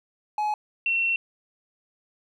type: tone pair in turn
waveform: triangle / sine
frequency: 845 / 2715 Hz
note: G#5 / F7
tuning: +30 / -50 cents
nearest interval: octave + minor sixth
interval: 2020 cents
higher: second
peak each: -21 dBFS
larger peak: neither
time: 0.38-0.54 / 0.86-1.16 s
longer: second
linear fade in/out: 2 ms
effects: none